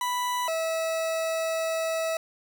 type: tone pair in turn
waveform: 40% pulse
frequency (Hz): 987.8 / 649.5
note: B5 / E5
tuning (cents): 0 / -26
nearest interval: perfect fifth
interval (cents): 726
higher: first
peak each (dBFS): -25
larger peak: neither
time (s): 0.01-0.48 / 0.48-2.17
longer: second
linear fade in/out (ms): 2
effects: none